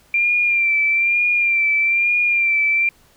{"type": "tone with vibrato", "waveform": "sine", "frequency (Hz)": 2374, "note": "D7", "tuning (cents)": 18, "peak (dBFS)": -14, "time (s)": [0.14, 2.89], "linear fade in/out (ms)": 2, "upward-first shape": "sine", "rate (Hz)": 1.1, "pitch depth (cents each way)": 41, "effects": ["pink hiss -54 dBFS RMS until 3.16 s"]}